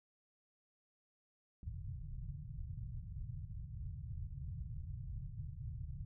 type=low-pass noise; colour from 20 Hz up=white; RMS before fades=-45 dBFS; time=1.63-6.05 s; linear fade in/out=2 ms; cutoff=140 Hz; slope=48 dB/octave; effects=none